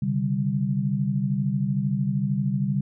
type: chord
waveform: sine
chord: C suspended second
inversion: none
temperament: equal with one note detuned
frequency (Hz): 133.79 / 146.83 / 196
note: C3 / D3 / G3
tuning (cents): +39 / 0 / 0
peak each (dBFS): -26 / -27 / -25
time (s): 0.02-2.81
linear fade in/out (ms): 5
effects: none